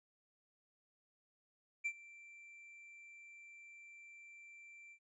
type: tone with ADSR envelope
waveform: triangle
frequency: 2349 Hz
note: D7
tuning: in tune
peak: -32 dBFS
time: 1.84-4.99 s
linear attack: 19 ms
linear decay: 65 ms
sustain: -21 dB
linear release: 73 ms
effects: resampled to 24000 Hz